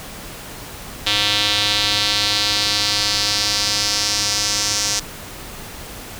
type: tone with band-pass filter sweep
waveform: square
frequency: 103.83 Hz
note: G#2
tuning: in tune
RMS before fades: -19 dBFS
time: 1.06-5 s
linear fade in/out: 10 ms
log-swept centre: 3600 to 5900 Hz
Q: 2.9
effects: pink hiss -34 dBFS RMS until 6.19 s